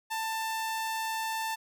sawtooth tone, 889 Hz, A5, 18 cents sharp, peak -27 dBFS, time 0.1-1.56 s, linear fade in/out 20 ms, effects none

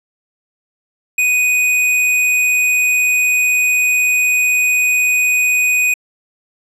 square tone, 2489 Hz, D#7, in tune, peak -12 dBFS, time 1.18-5.94 s, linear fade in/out 5 ms, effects low-pass 12000 Hz 12 dB/octave

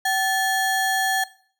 square ring-modulated tone, 1255 Hz, D#6, 15 cents sharp, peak -17 dBFS, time 0.05-1.24 s, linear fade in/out 5 ms, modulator 490 Hz, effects noise-tail reverb RT60 0.5 s tail -18 dB re dry

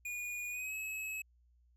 square tone with pitch glide, 2445 to 2575 Hz, D#7 to E7, -31 to -41 cents, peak -39 dBFS, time 0.05-1.22 s, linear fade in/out 5 ms, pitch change +90 cents, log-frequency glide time 0.5-0.74 s, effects added 60 Hz sine -65 dBFS peak until 1.76 s

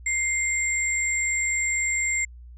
sine tone pair together, 2100 / 7451 Hz, C7 / A#8, +6 / -2 cents, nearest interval octave + minor seventh, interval 2192 cents, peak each -24 / -26 dBFS, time 0.06-2.25 s, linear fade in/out 5 ms, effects added 60 Hz sine -41 dBFS peak until 2.57 s

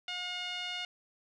5% pulse tone with low-pass filter, 718 Hz, F5, 48 cents sharp, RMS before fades -38 dBFS, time 0.08-0.85 s, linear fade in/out 2 ms, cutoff 3100 Hz, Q 2.5, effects none

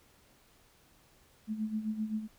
sine tone with tremolo, 216.5 Hz, A3, 28 cents flat, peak -29 dBFS, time 1.47-2.28 s, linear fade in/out 50 ms, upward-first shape sine, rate 7.7 Hz, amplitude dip 70%, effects pink hiss -64 dBFS RMS until 2.38 s

